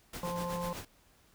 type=noise with tremolo; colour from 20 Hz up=pink; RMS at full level=-41 dBFS; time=0.13-0.85 s; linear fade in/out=5 ms; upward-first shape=sine; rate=8.1 Hz; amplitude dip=65%
type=harmonic tone; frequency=174.61 Hz; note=F3; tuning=in tune; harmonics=1 / 3 / 5 / 6; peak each=-38 / -38 / -42 / -40 dBFS; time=0.23-0.73 s; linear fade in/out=2 ms
effects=pink hiss -65 dBFS RMS until 1.34 s